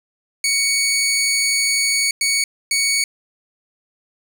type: tone bursts at uneven times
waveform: 15% pulse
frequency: 2236 Hz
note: C#7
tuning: 14 cents sharp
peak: -9 dBFS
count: 3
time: 0.44-2.11 / 2.21-2.44 / 2.71-3.04 s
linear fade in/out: 2 ms
effects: none